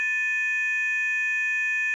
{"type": "tone pair together", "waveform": "sine", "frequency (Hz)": [1760, 2489], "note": ["A6", "D#7"], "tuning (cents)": [0, 0], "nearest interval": "tritone", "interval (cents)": 600, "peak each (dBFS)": -24, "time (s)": [0, 1.94], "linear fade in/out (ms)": 0, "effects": ["tanh soft clip ceiling -18 dBFS"]}